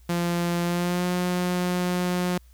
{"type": "tone with pitch glide", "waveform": "sawtooth", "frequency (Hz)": [172.8, 179.2], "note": ["F3", "F3"], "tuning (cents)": [-18, 45], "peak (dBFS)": -19, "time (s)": [0.09, 2.38], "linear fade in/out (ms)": 5, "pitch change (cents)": 63, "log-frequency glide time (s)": [0.63, 1.07], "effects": ["added 60 Hz sine -49 dBFS peak until 2.53 s", "white hiss -63 dBFS RMS until 2.53 s"]}